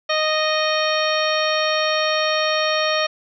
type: harmonic tone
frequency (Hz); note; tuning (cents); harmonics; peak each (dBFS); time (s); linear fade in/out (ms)
620; D#5; -6; 1 / 2 / 3 / 4 / 5 / 6 / 7 / 9; -21 / -24 / -26 / -27 / -28 / -29 / -29 / -31; 0.09-3.07; 10
effects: none